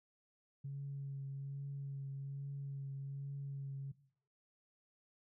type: tone with vibrato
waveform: sine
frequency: 138.59 Hz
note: C#3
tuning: in tune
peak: -40 dBFS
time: 0.64-3.92 s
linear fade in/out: 10 ms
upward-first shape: triangle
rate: 1.2 Hz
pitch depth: 21 cents each way
effects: noise-tail reverb RT60 0.6 s tail -18 dB re dry + tanh soft clip ceiling -36 dBFS